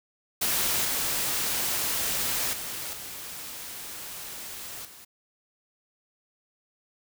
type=noise with level steps; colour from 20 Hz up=white; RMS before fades=-26 / -28 / -35 / -39 / -48 dBFS; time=0.41-5.05 s; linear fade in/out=10 ms; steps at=0.85 / 2.53 / 2.93 / 4.85 s; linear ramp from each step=2 ms; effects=none